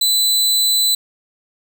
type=tone; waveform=sawtooth; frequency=4000 Hz; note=B7; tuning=21 cents sharp; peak=-10 dBFS; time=0.01-0.95 s; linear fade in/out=5 ms; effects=8-bit